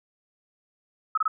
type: tone bursts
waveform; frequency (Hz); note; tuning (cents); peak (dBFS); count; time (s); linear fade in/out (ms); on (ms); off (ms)
sine; 1285; E6; -45; -20; 3; 1.15-1.28; 5; 26; 26
effects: none